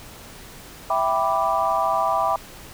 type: chord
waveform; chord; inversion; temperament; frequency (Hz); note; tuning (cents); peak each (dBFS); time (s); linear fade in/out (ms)
sine; E minor seventh; none; equal; 659.3 / 784 / 987.8 / 1174.7; E5 / G5 / B5 / D6; 0 / 0 / 0 / 0; -24; 0.9-2.36; 2
effects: pink hiss -42 dBFS RMS until 2.73 s